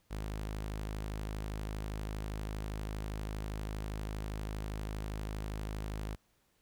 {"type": "tone", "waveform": "sawtooth", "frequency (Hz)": 52.5, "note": "G#1", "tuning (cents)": 19, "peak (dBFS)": -33, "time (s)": [0.1, 6.16], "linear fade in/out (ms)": 20, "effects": ["pink hiss -73 dBFS RMS until 6.61 s"]}